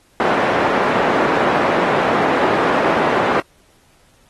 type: band-pass noise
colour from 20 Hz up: pink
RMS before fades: -17 dBFS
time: 0.2-3.4 s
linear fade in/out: 0 ms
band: 340 to 1400 Hz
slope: 12 dB/octave
effects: pink hiss -55 dBFS RMS until 4.29 s + AAC 32 kbps